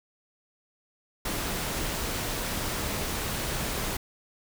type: noise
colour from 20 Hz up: pink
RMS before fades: -31 dBFS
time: 1.25-3.97 s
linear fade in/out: 5 ms
effects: none